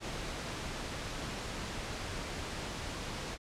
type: low-pass noise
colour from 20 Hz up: pink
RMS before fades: -40 dBFS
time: 0-3.38 s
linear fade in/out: 50 ms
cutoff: 6800 Hz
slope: 12 dB/octave
effects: low-pass 11000 Hz 12 dB/octave